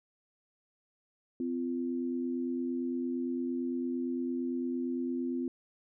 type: tone pair together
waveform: sine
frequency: 255.8 / 344.6 Hz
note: C4 / F4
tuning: -39 / -23 cents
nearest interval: perfect fourth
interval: 516 cents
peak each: -32 / -36 dBFS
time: 1.4-5.48 s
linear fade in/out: 2 ms
effects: none